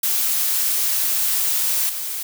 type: noise with level steps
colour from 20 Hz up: blue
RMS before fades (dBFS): -20 / -27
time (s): 0.03-2.23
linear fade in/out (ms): 5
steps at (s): 1.89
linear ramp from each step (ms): 5
effects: none